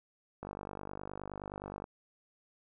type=click train; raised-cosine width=1 ms; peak=-27 dBFS; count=71; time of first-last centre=0.43-1.841 s; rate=49.6 Hz; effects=none